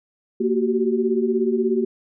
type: tone cluster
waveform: sine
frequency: 231.1 / 370.2 / 386.8 Hz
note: A#3 / F#4 / G4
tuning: -15 / +1 / -23 cents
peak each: -22 dBFS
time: 0.4-1.85 s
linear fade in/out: 10 ms
effects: none